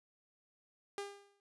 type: tone with exponential decay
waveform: sawtooth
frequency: 402.2 Hz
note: G4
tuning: 44 cents sharp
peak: -33 dBFS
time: 0.98-1.4 s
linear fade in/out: 1 ms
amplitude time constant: 90 ms
effects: resampled to 24000 Hz